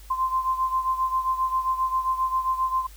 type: beating tone pair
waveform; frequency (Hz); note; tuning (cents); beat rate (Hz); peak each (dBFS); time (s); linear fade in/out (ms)
sine; 1040 / 1047.5; C6 / C6; -11 / +2; 7.5; -23 / -28; 0.1-2.87; 10
effects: added 50 Hz sine -43 dBFS peak until 2.96 s + white hiss -52 dBFS RMS until 2.96 s